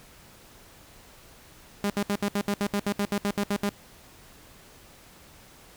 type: tone bursts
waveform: sawtooth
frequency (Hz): 202.8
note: G#3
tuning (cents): -41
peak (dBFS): -20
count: 15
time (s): 1.84-3.692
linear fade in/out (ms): 0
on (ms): 60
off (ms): 68
effects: pink hiss -52 dBFS RMS until 5.76 s

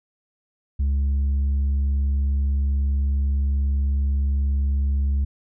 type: tone with tanh clipping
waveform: sine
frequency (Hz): 69.4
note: C#2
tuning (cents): +3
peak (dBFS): -19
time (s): 0.79-5.25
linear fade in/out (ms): 10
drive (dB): 3
effects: none

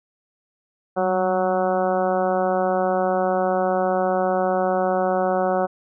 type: harmonic tone with a mistuned harmonic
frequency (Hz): 185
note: F#3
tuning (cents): 0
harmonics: 1 / 2 / 3 / 4 / 5 / 6 / 7 / 8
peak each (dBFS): -28 / -26 / -22 / -23 / -32 / -33 / -32 / -35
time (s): 0.96-5.67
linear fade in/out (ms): 20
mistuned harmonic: 1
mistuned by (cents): +40
effects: none

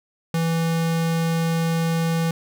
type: tone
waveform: square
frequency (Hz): 165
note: E3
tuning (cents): +2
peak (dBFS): -20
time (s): 0.34-2.31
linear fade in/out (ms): 2
effects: none

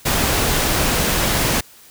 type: noise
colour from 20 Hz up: pink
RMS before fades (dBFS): -18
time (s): 0.05-1.61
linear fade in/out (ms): 10
effects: white hiss -46 dBFS RMS until 1.9 s

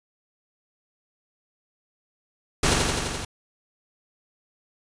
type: noise with echo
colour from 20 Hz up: pink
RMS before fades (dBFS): -20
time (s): 2.63-2.74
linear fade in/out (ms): 5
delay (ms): 85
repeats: 6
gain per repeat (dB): -2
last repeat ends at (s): 3.25
effects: resampled to 22050 Hz

